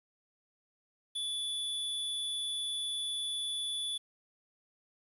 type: tone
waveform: square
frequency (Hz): 3456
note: A7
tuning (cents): -32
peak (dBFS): -34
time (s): 1.15-3.98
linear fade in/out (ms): 10
effects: resampled to 32000 Hz + 10-bit